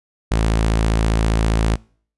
sawtooth tone, 55 Hz, A1, in tune, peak -11 dBFS, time 0.31-1.76 s, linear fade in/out 10 ms, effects noise-tail reverb RT60 0.5 s tail -25 dB re dry + resampled to 24000 Hz

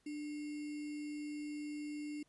sine tone with sample-and-hold, 296.7 Hz, D4, 18 cents sharp, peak -40 dBFS, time 0.06-2.23 s, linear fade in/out 5 ms, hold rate 2450 Hz, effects pink hiss -75 dBFS RMS until 2.28 s + resampled to 24000 Hz

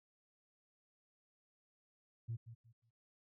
sine tone with echo, 115.3 Hz, A#2, 19 cents flat, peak -37 dBFS, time 2.28-2.37 s, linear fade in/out 20 ms, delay 180 ms, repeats 3, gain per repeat -12 dB, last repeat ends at 2.91 s, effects tanh soft clip ceiling -34 dBFS

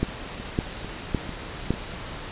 two click trains, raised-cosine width 3 ms, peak -21 / -9 dBFS, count 4 / 4, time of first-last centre 0.4-1.739 / 0.03-1.706 s, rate 2.24 / 1.79 Hz, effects pink hiss -36 dBFS RMS until 2.31 s + resampled to 8000 Hz

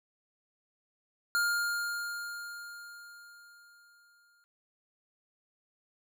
square tone with exponential decay, 1409 Hz, F6, 15 cents sharp, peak -26 dBFS, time 1.35-4.44 s, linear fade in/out 0 ms, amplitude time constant 670 ms, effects none

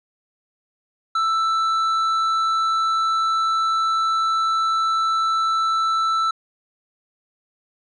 sine tone with hard clipping, 1324 Hz, E6, 7 cents sharp, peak -19 dBFS, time 1.15-6.31 s, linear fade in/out 5 ms, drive 6 dB, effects resampled to 24000 Hz

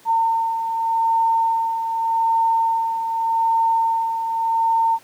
sine beating tone pair, 908 / 908.84 Hz, A#5 / A#5, -46 / -44 cents, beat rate 0.84 Hz, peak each -17 / -26 dBFS, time 0.05-4.99 s, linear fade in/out 50 ms, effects pink hiss -49 dBFS RMS until 5.03 s + high-pass 200 Hz 12 dB/octave

